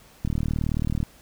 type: click train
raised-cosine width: 5 ms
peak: -13 dBFS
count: 31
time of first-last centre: 0.25-1.029 s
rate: 38.5 Hz
effects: pink hiss -53 dBFS RMS until 1.21 s